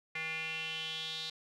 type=tone with band-pass filter sweep; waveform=square; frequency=160 Hz; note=D#3; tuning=49 cents sharp; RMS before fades=-39 dBFS; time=0.15-1.3 s; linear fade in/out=5 ms; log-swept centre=2200 to 3900 Hz; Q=6; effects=none